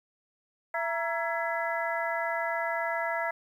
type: harmonic tone with a mistuned harmonic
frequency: 334.6 Hz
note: E4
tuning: 26 cents sharp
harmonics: 2 / 3 / 4 / 5 / 6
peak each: -32 / -34 / -37 / -35 / -35 dBFS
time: 0.74-3.31 s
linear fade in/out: 5 ms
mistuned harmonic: 3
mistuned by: -110 cents
effects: 10-bit